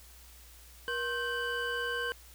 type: tone cluster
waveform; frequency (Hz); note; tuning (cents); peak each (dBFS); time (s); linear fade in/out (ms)
triangle; 478.5 / 1065 / 1556 / 2988; A#4 / C6 / G6 / F#7; +45 / +30 / -13 / +16; -35 / -39 / -32 / -39; 0.88-2.12; 0
effects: added 60 Hz sine -54 dBFS peak until 2.34 s + white hiss -56 dBFS RMS until 2.34 s